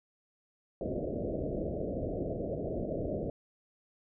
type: low-pass noise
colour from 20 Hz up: white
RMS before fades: -35 dBFS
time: 0.81-3.3 s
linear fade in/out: 2 ms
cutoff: 650 Hz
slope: 96 dB/octave
effects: none